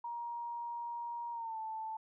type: tone with pitch glide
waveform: sine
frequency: 944 to 880.8 Hz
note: A#5 to A5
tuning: +22 to +2 cents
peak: -38 dBFS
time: 0.04-1.97 s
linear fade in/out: 5 ms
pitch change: -120 cents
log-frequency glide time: 1.32-1.58 s
effects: none

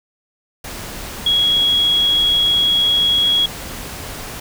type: tone in noise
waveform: sine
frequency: 3322 Hz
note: G#7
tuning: in tune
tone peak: -12 dBFS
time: 1.26-3.46 s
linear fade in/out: 5 ms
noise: pink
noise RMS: -30 dBFS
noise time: 0.64-4.4 s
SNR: +15 dB
effects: none

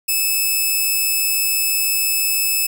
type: tone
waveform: 5% pulse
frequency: 2606 Hz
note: E7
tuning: 20 cents flat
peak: -7 dBFS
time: 0.08-2.67 s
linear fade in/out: 10 ms
effects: none

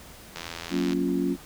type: click train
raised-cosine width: 0.2 ms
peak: -17 dBFS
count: 49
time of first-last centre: 0.36-0.932 s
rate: 83.9 Hz
type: chord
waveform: sine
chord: Gb major seventh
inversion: none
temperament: equal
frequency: 185 / 233.1 / 277.2 / 349.2 Hz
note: Gb3 / Bb3 / Db4 / F4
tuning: 0 / 0 / 0 / 0 cents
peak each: -29 / -32 / -26 / -29 dBFS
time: 0.7-1.37 s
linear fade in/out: 50 ms
effects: pink hiss -47 dBFS RMS until 1.45 s

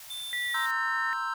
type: band-stop noise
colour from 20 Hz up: white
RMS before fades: -46 dBFS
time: 0-0.71 s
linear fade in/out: 2 ms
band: 150 to 600 Hz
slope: 96 dB/octave
type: tone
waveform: square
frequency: 3551 Hz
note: A7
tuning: 15 cents sharp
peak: -36 dBFS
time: 0.1-0.66 s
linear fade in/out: 5 ms
type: tone with pitch glide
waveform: sine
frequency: 1954 to 1823.1 Hz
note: B6 to A#6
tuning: -19 to -39 cents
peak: -29 dBFS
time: 0.33-1.13 s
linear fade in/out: 0 ms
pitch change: -120 cents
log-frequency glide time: 0.47-0.73 s
type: chord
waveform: triangle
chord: C dominant seventh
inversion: third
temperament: equal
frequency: 932.3 / 1046.5 / 1318.5 / 1568 Hz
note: Bb5 / C6 / E6 / G6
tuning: 0 / 0 / 0 / 0 cents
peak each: -35 / -35 / -30 / -33 dBFS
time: 0.54-1.34 s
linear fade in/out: 5 ms
effects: none

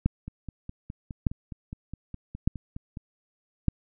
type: two click trains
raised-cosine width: 5 ms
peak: -9 / -24 dBFS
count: 4 / 14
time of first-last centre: 0.06-3.683 / 0.28-2.972 s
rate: 0.828 / 4.83 Hz
effects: none

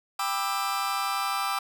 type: chord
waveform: 40% pulse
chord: E minor seventh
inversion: first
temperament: just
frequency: 791.1 / 988.9 / 1186.7 / 1318.5 Hz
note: G5 / B5 / D6 / E6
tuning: +16 / +2 / +18 / 0 cents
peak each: -31 / -35 / -30 / -31 dBFS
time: 0.19-1.59 s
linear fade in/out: 5 ms
effects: none

